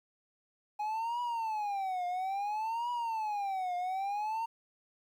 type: tone with vibrato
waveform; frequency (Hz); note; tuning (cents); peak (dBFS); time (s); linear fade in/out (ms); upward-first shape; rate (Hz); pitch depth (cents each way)
triangle; 830.6; G#5; 0; -30; 0.79-4.46; 10; triangle; 0.59; 280
effects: 11-bit